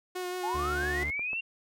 sawtooth tone with vibrato, 362.4 Hz, F#4, 36 cents flat, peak -29 dBFS, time 0.15-1.04 s, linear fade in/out 10 ms, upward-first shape sine, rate 5.8 Hz, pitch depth 18 cents each way
sine linear sweep, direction up, 792 to 2782 Hz, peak -30 dBFS, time 0.43-1.41 s, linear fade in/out 10 ms
40% pulse tone, 74 Hz, D2, 14 cents sharp, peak -34 dBFS, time 0.54-1.11 s, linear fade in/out 10 ms
clicks, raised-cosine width 1 ms, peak -30 dBFS, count 4, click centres 0.834 / 1.028 / 1.194 / 1.332 s
effects none

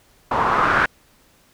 white noise with low-pass filter sweep, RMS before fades -18 dBFS, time 0.31-0.86 s, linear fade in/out 5 ms, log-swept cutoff 980 to 1500 Hz, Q 3.7, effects pink hiss -56 dBFS RMS until 1.53 s

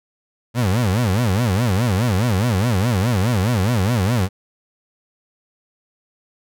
30% pulse tone with vibrato, 106.9 Hz, A2, 49 cents flat, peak -13 dBFS, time 0.54-4.29 s, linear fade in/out 50 ms, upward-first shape sine, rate 4.8 Hz, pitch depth 280 cents each way, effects none

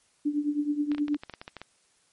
sine tone with tremolo, 293.7 Hz, D4, in tune, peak -21 dBFS, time 0.25-1.17 s, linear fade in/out 10 ms, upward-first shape triangle, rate 9.4 Hz, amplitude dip 85%
clicks, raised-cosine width 0.3 ms, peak -23 dBFS, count 12, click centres 0.917 / 0.948 / 0.982 / 1.082 / 1.145 / 1.235 / 1.297 / 1.338 / 1.415 / 1.479 / 1.567 / 1.616 s
effects white hiss -66 dBFS RMS until 2.12 s + MP3 48 kbps

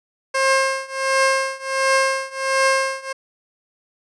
15% pulse tone with tremolo, 534 Hz, C5, 35 cents sharp, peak -7 dBFS, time 0.34-3.13 s, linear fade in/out 10 ms, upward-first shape triangle, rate 1.4 Hz, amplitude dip 95%, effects resampled to 22050 Hz

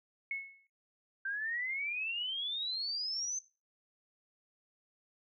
sine tone with exponential decay, 2192 Hz, C#7, 20 cents flat, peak -32 dBFS, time 0.31-0.67 s, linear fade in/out 2 ms, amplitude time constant 77 ms
sine exponential sweep, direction up, 1559 to 6272 Hz, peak -34 dBFS, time 1.25-3.39 s, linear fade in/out 5 ms
effects noise-tail reverb RT60 0.3 s tail -17 dB re dry

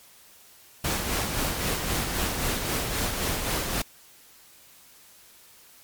pink noise with tremolo, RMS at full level -26 dBFS, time 0.84-3.82 s, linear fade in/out 5 ms, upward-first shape sine, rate 3.8 Hz, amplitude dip 40%, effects white hiss -53 dBFS RMS until 5.83 s + MP3 96 kbps

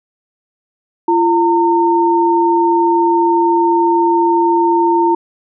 sine tone pair together, 342 / 913 Hz, F4 / A#5, -36 / -36 cents, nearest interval octave + perfect fourth, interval 1700 cents, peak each -12 dBFS, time 1.08-5.15 s, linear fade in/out 5 ms, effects none

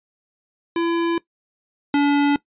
square tone pair in turn, 336.8 / 286.6 Hz, E4 / D4, +37 / -42 cents, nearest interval minor third, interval 279 cents, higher first, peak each -19 / -15 dBFS, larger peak second, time 0.76-1.18 / 1.94-2.36 s, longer neither, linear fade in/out 2 ms, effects noise-tail reverb RT60 0.1 s tail -20 dB re dry + resampled to 8000 Hz

